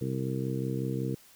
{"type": "harmonic tone", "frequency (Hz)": 65.41, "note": "C2", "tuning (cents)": 0, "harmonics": [2, 3, 4, 5, 6, 7], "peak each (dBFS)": [-32, -36, -38, -37, -42, -38], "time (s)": [0.01, 1.15], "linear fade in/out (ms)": 5, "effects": ["white hiss -57 dBFS RMS until 1.35 s"]}